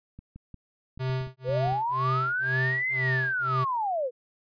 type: clicks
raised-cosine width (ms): 5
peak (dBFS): -31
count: 10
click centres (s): 0.19 / 0.36 / 0.543 / 0.976 / 1.098 / 1.213 / 1.272 / 1.492 / 1.672 / 1.723
type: tone with tremolo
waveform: square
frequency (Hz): 130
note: C3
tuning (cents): -11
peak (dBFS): -26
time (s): 0.99-3.65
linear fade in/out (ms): 20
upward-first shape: sine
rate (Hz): 2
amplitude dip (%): 100
type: linear two-way sweep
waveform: sine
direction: up then down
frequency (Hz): 467.5 to 2100 to 467.5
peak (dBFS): -25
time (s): 1.44-4.11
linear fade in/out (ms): 50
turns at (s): 2.92
effects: resampled to 11025 Hz